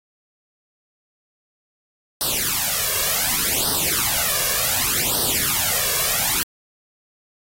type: noise with flanger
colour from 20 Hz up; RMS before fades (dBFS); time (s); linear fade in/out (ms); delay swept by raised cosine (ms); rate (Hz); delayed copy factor
white; -21; 2.21-6.43; 0; 0.21 to 1.81; 0.67; +0.95
effects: AAC 48 kbps